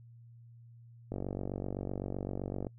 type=click train; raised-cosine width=2 ms; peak=-23 dBFS; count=75; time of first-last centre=1.12-2.668 s; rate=47.8 Hz; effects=noise-tail reverb RT60 0.1 s tail -26 dB re dry + added 117 Hz sine -52 dBFS peak until 2.78 s